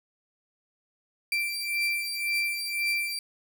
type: beating tone pair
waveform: 35% pulse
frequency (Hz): 2349 / 2350.9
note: D7 / D7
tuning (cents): 0 / +1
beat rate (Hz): 1.9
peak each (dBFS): -27 / -29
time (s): 1.32-3.19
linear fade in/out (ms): 2
effects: none